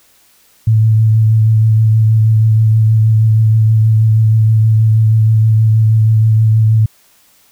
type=tone with vibrato; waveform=sine; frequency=110.1 Hz; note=A2; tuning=2 cents sharp; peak=-6 dBFS; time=0.67-6.86 s; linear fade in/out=5 ms; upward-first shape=triangle; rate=6.3 Hz; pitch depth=23 cents each way; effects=white hiss -50 dBFS RMS until 7.51 s